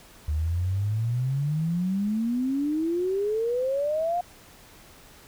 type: exponential sweep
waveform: sine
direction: up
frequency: 73.5 to 718 Hz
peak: -23 dBFS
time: 0.28-4.21 s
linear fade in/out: 5 ms
effects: pink hiss -51 dBFS RMS until 5.27 s

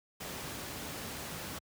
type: noise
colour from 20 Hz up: pink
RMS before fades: -41 dBFS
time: 0.2-1.59 s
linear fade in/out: 10 ms
effects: high-pass 80 Hz 12 dB/octave

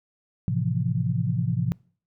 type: chord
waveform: sine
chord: F major seventh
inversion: first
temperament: equal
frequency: 110 / 130.81 / 164.81 / 174.61 Hz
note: A2 / C3 / E3 / F3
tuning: 0 / 0 / 0 / 0 cents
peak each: -27 / -26 / -29 / -29 dBFS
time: 0.48-1.72 s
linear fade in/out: 0 ms
effects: noise-tail reverb RT60 0.5 s tail -26 dB re dry

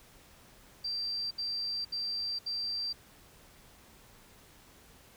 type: tone bursts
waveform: sine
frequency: 4699 Hz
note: D8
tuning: in tune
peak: -32 dBFS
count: 4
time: 0.84-2.93 s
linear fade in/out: 10 ms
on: 470 ms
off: 70 ms
effects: pink hiss -58 dBFS RMS until 5.16 s

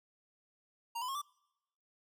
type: tone with pitch steps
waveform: square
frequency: 932 / 1004.7 / 1083 / 1167.5 Hz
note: A#5 / B5 / C#6 / D6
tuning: -1 / +29 / -41 / -11 cents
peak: -37 dBFS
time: 0.95-1.218 s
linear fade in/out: 10 ms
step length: 67 ms
effects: noise-tail reverb RT60 0.9 s tail -26 dB re dry

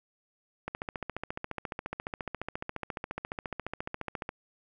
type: click train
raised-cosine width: 0.5 ms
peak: -19 dBFS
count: 53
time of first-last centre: 0.68-4.291 s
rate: 14.4 Hz
effects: none

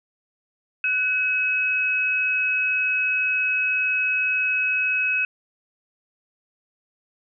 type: tone pair together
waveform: sine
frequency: 1496.1 / 2559 Hz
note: F#6 / D#7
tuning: +19 / +48 cents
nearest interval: major sixth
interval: 929 cents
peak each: -27 / -20 dBFS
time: 0.84-5.25 s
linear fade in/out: 2 ms
effects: none

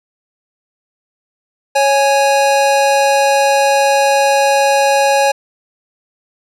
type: tone pair together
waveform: square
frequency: 553.1 / 830.6 Hz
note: C#5 / G#5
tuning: -4 / 0 cents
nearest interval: perfect fifth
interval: 704 cents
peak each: -13 / -13 dBFS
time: 1.75-5.32 s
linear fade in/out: 10 ms
effects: low-pass 10000 Hz 12 dB/octave

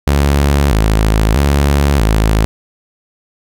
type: tone with vibrato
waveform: sawtooth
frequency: 61.7 Hz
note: B1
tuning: 1 cent flat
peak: -5 dBFS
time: 0.07-2.45 s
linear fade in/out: 0 ms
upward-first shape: square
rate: 0.78 Hz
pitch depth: 240 cents each way
effects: none

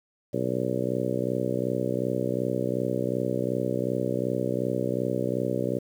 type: harmonic tone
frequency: 62.7 Hz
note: B1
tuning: 27 cents sharp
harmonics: 2 / 3 / 4 / 5 / 6 / 7 / 8 / 9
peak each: -33 / -33 / -33 / -33 / -33 / -33 / -33 / -33 dBFS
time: 0.33-5.79 s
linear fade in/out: 10 ms
effects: 9-bit

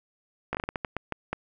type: slowing click train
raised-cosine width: 0.5 ms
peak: -14 dBFS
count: 11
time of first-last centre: 0.53-1.33 s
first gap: 17 ms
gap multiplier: 1.32
effects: none

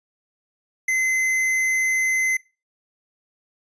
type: tone with hard clipping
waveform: sine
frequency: 2053 Hz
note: C7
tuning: 33 cents flat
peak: -20 dBFS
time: 0.88-2.37 s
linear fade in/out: 5 ms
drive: 11 dB
effects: noise-tail reverb RT60 0.3 s tail -23 dB re dry + resampled to 22050 Hz

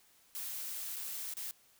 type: noise with dropouts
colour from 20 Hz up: blue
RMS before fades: -41 dBFS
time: 0.35-1.51 s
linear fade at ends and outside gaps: 0 ms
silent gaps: 0.962-0.966 / 1.338-1.369 s
effects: white hiss -66 dBFS RMS until 1.79 s

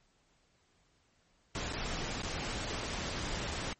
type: noise with dropouts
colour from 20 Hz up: pink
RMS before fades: -37 dBFS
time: 1.55-3.73 s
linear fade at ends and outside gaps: 1 ms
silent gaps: 1.727-1.732 / 2.219-2.232 s
effects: pink hiss -71 dBFS RMS until 3.79 s + MP3 32 kbps

